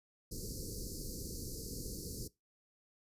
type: band-stop noise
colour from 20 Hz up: pink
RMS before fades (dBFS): -43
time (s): 0.31-2.28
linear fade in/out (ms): 10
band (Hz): 510 to 4400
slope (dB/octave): 96
effects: noise-tail reverb RT60 0.2 s tail -20 dB re dry + resampled to 32000 Hz